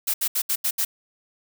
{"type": "noise bursts at uneven times", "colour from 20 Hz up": "blue", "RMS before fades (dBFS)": -23, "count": 6, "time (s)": [[0.07, 0.14], [0.21, 0.28], [0.35, 0.42], [0.49, 0.56], [0.64, 0.71], [0.78, 0.85]], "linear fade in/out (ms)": 10, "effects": []}